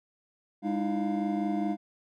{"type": "tone cluster", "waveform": "triangle", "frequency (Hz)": [203.3, 304.8, 329.7, 701], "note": ["G#3", "D#4", "E4", "F5"], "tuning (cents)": [-37, -36, 0, 6], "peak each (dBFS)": [-29, -29, -33, -33], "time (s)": [0.62, 1.77], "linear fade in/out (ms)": 50, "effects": []}